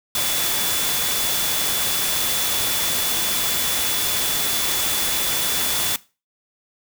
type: tone in noise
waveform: sine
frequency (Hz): 3457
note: A7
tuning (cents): -31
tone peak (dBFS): -28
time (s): 0.15-5.96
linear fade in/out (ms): 2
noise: white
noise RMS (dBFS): -22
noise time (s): 0.15-5.96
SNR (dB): -9
effects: noise-tail reverb RT60 0.3 s tail -19 dB re dry